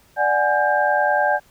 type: tone cluster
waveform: sine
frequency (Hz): 590 / 748 / 838 / 1590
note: D5 / F#5 / G#5 / G6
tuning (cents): +8 / +19 / +15 / +24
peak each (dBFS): -21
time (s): 0.16-1.4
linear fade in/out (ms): 50
effects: pink hiss -55 dBFS RMS until 1.5 s